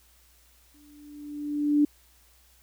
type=tone with exponential growth; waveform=sine; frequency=293.7 Hz; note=D4; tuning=in tune; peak=-16 dBFS; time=0.74-1.85 s; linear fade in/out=5 ms; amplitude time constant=240 ms; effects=added 60 Hz sine -61 dBFS peak until 2.62 s + white hiss -61 dBFS RMS until 2.62 s